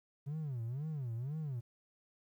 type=tone with vibrato; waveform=triangle; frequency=134.2 Hz; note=C3; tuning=44 cents sharp; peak=-34 dBFS; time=0.26-1.61 s; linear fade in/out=20 ms; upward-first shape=sine; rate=2 Hz; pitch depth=290 cents each way; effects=tanh soft clip ceiling -31 dBFS + 12-bit